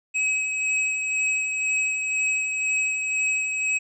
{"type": "tone with tremolo", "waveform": "square", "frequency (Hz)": 2552, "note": "D#7", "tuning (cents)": 43, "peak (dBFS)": -21, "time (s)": [0.14, 3.79], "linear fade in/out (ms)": 20, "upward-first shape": "sine", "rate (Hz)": 2, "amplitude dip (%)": 40, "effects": ["resampled to 22050 Hz"]}